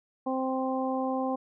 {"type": "harmonic tone", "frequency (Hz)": 261.6, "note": "C4", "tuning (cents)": 0, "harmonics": [1, 2, 3, 4], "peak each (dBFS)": [-30, -32, -33, -37], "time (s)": [0.26, 1.36], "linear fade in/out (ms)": 10, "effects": []}